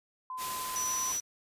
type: tone with pitch glide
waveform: sine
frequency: 1023 to 1034.3 Hz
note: C6 to C6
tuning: -39 to -20 cents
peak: -36 dBFS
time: 0.3-1.12 s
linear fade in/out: 2 ms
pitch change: +19 cents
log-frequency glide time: 0.92-0.98 s
type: noise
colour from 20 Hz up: white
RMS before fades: -38 dBFS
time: 0.37-1.21 s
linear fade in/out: 50 ms
type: tone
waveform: sine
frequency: 5910 Hz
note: F#8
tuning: 3 cents flat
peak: -31 dBFS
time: 0.76-1.2 s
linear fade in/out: 0 ms
effects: resampled to 32000 Hz